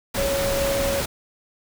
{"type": "tone in noise", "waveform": "sine", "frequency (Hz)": 554.4, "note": "C#5", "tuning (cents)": 0, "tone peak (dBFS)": -22, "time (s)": [0.17, 1.01], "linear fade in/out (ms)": 10, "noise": "pink", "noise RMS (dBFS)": -26, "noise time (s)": [0.14, 1.06], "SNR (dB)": 1, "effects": []}